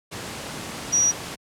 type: tone in noise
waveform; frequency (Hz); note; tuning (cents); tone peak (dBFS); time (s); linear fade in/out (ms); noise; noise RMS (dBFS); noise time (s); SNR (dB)
sine; 5780; F#8; -41; -16; 0.92-1.12; 20; pink; -33; 0.11-1.36; +14
effects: high-pass 100 Hz 12 dB/octave + low-pass 10000 Hz 12 dB/octave